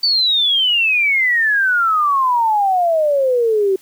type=exponential sweep; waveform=sine; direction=down; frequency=4598 to 375.3 Hz; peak=-12 dBFS; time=0.03-3.76 s; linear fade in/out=5 ms; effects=white hiss -49 dBFS RMS until 3.81 s + high-pass 100 Hz 12 dB/octave